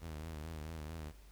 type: tone with vibrato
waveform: sawtooth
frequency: 78.8 Hz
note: D#2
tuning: 23 cents sharp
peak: -39 dBFS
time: 0-1.13 s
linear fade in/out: 50 ms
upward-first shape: triangle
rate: 4.5 Hz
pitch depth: 100 cents each way
effects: added 50 Hz sine -55 dBFS peak until 1.31 s + pink hiss -65 dBFS RMS until 1.31 s